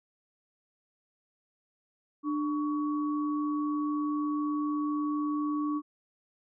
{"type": "tone pair together", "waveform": "sine", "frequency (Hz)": [297.7, 1124], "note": ["D4", "C#6"], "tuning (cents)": [24, 24], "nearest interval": "octave + major seventh", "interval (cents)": 2300, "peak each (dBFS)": [-28, -36], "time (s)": [2.23, 5.82], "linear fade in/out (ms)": 50, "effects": []}